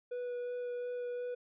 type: tone with vibrato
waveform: triangle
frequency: 489.6 Hz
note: B4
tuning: 15 cents flat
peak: -34 dBFS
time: 0.11-1.35 s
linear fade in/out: 10 ms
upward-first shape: sine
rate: 2.8 Hz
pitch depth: 9 cents each way
effects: resampled to 8000 Hz